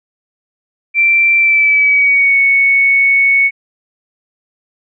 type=tone with pitch glide; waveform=sine; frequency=2349 to 2217 Hz; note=D7 to C#7; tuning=0 to 0 cents; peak=-7 dBFS; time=0.94-3.51 s; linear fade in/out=50 ms; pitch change=-100 cents; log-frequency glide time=1.37-2.38 s; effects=none